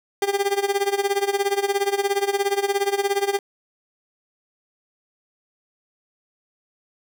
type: tone with tremolo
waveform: 30% pulse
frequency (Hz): 400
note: G4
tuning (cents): +35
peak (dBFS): -14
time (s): 0.22-3.39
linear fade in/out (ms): 2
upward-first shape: sine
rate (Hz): 17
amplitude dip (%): 85
effects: none